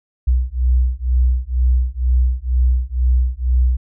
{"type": "beating tone pair", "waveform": "sine", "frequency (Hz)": [61.4, 63.5], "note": ["B1", "B1"], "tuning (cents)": [-9, 49], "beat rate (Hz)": 2.1, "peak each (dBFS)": -16, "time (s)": [0.27, 3.77], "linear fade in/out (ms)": 10, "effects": []}